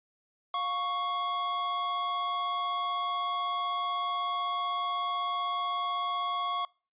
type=tone pair together; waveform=square; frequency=707.3 / 1108.7 Hz; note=F5 / C#6; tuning=+22 / 0 cents; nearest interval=minor sixth; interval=778 cents; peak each=-38 / -30 dBFS; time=0.54-6.65 s; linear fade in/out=2 ms; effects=noise-tail reverb RT60 0.4 s tail -26 dB re dry + resampled to 8000 Hz